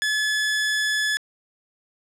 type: tone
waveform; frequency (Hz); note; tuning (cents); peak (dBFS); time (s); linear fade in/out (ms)
sawtooth; 1716; A6; -44; -17; 0.02-1.17; 0
effects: low-pass 9000 Hz 12 dB/octave